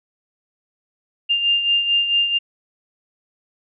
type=beating tone pair; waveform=sine; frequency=2800 / 2804.5 Hz; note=F7 / F7; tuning=+4 / +7 cents; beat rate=4.5 Hz; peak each=-16 / -24 dBFS; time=1.29-2.39 s; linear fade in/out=20 ms; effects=none